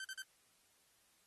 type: tone bursts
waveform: sawtooth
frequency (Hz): 1547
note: G6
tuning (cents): -23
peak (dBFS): -40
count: 3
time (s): 0-0.221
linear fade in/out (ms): 2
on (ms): 45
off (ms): 43
effects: white hiss -72 dBFS RMS until 1.26 s + AAC 32 kbps